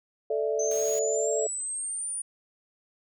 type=chord; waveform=sine; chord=A suspended fourth; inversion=none; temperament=equal; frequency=440 / 587.3 / 659.3 Hz; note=A4 / D5 / E5; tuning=0 / 0 / 0 cents; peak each=-27 / -30 / -32 dBFS; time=0.3-1.47 s; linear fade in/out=5 ms
type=exponential sweep; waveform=sine; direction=up; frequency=6160 to 9550 Hz; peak=-30 dBFS; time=0.59-2.22 s; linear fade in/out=5 ms
type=noise; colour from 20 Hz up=white; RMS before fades=-43 dBFS; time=0.71-0.99 s; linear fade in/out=0 ms
effects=none